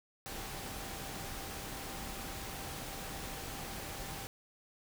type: tone in noise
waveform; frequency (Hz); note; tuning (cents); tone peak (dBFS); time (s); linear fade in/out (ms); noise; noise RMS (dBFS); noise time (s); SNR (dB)
sine; 784; G5; 0; -52; 0.26-4.27; 0; pink; -43; 0.26-4.27; -12
effects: none